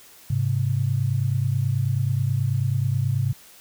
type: tone pair together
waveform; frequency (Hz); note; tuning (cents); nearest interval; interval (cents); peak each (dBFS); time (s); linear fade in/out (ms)
sine; 103.83 / 133.12; G#2 / C3; 0 / +30; major third; 430; -23 / -22; 0.3-3.33; 5
effects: white hiss -49 dBFS RMS until 3.6 s